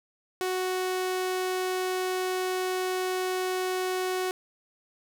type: tone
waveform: sawtooth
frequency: 370 Hz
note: F#4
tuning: in tune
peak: -23 dBFS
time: 0.41-4.31 s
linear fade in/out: 0 ms
effects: none